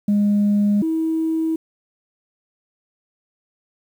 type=tone pair in turn; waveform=sine; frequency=205.3 / 322 Hz; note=G#3 / E4; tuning=-20 / -41 cents; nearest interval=minor sixth; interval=779 cents; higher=second; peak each=-12 / -17 dBFS; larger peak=first; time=0.08-0.82 / 0.82-1.56 s; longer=neither; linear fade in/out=5 ms; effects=tanh soft clip ceiling -12 dBFS + 8-bit